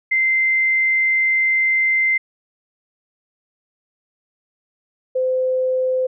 sine tone pair in turn, 2080 / 514.3 Hz, C7 / C5, -11 / -30 cents, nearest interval 2 octaves, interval 2419 cents, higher first, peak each -14 / -16 dBFS, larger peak first, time 0.11-2.18 / 5.15-6.07 s, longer first, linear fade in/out 10 ms, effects none

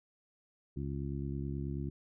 harmonic tone, 69.3 Hz, C#2, in tune, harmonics 1 / 2 / 3 / 4 / 5, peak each -40 / -38 / -43 / -44 / -45 dBFS, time 0.76-1.9 s, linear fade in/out 10 ms, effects none

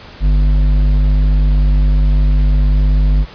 sine tone with hard clipping, 49.71 Hz, G1, 25 cents sharp, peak -10 dBFS, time 0.2-3.26 s, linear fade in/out 50 ms, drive 8 dB, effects pink hiss -36 dBFS RMS until 3.34 s + resampled to 11025 Hz

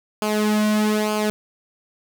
sawtooth tone with flanger, 212.5 Hz, G#3, 40 cents sharp, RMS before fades -20 dBFS, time 0.22-1.3 s, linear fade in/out 0 ms, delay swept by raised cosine 0.52 to 2.32 ms, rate 1.1 Hz, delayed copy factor -0.7, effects none

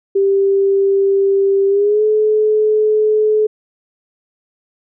sine tone with pitch glide, 393.1 to 428.7 Hz, G4 to A4, +5 to -45 cents, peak -10 dBFS, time 0.15-3.47 s, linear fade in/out 10 ms, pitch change +150 cents, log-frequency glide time 1.68-2.03 s, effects none

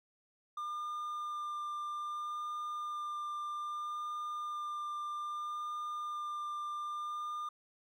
triangle tone with vibrato, 1200 Hz, D6, 37 cents sharp, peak -35 dBFS, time 0.57-7.49 s, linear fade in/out 5 ms, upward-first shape sine, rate 0.62 Hz, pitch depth 10 cents each way, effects none

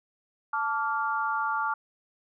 sine chord, D minor, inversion second, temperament equal with one note detuned, 880 / 1155.8 / 1396.9 Hz, A5 / D6 / F6, 0 / -28 / 0 cents, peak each -30 dBFS, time 0.53-1.74 s, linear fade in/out 5 ms, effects none

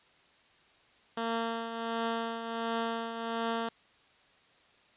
10% pulse tone with tremolo, 229 Hz, A#3, 31 cents flat, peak -21 dBFS, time 1.17-3.69 s, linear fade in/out 5 ms, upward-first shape triangle, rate 1.4 Hz, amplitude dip 60%, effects white hiss -63 dBFS RMS until 4.96 s + resampled to 8000 Hz

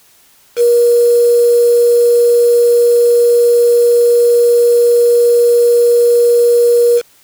sine tone with quantisation, 476.7 Hz, A#4, 39 cents sharp, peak -6 dBFS, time 0.56-7.02 s, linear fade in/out 50 ms, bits 4, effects white hiss -48 dBFS RMS until 7.23 s

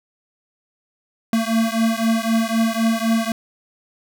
square beating tone pair, 224.3 / 228.2 Hz, A3 / A#3, +34 / -37 cents, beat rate 3.9 Hz, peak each -20 / -21 dBFS, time 1.33-3.32 s, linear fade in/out 2 ms, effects none

